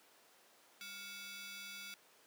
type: ring-modulated tone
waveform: 15% pulse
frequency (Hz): 1217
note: D#6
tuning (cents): -39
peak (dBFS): -37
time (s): 0.81-1.94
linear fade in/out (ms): 0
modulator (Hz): 1020
effects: pink hiss -65 dBFS RMS until 2.26 s + high-pass 400 Hz 12 dB/octave